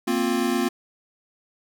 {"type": "chord", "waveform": "square", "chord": "Bb suspended second", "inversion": "none", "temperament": "equal with one note detuned", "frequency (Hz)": [233.1, 261.6, 351.9], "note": ["Bb3", "C4", "F4"], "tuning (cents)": [0, 0, 13], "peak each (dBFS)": -26, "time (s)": [0.07, 0.69], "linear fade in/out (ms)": 10, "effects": []}